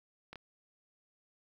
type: clicks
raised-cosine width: 0.3 ms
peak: -30 dBFS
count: 2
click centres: 0.33 / 0.357 s
effects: 10-bit